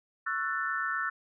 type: chord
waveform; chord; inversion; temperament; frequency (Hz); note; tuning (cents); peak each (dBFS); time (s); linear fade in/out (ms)
sine; F# minor seventh; second; just; 1110 / 1332 / 1480 / 1776; C#6 / E6 / F#6 / A6; +2 / +18 / 0 / +16; -39 / -33 / -34 / -34; 0.26-1.1; 10
effects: none